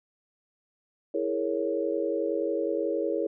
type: chord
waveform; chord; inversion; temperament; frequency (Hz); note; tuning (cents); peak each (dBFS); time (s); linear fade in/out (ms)
sine; A# half-diminished seventh; second; equal; 329.6 / 415.3 / 466.2 / 554.4; E4 / G#4 / A#4 / C#5; 0 / 0 / 0 / 0; -31; 1.14-3.27; 5
effects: none